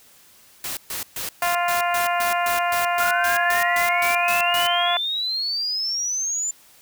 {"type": "noise bursts", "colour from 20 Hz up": "white", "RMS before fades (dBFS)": -29, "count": 16, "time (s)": [0.64, 4.67], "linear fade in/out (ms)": 2, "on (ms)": 130, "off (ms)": 130}
{"type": "harmonic tone", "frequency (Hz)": 349.2, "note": "F4", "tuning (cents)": 0, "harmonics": [2, 3, 4, 5, 6, 7, 8], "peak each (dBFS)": [-22, -26, -28, -30, -32, -33, -34], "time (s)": [1.42, 4.97], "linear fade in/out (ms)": 2}
{"type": "exponential sweep", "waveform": "sine", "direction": "up", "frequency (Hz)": [1393, 7200], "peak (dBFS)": -22, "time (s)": [3, 6.51], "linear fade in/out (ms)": 5}
{"effects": ["white hiss -52 dBFS RMS until 6.81 s"]}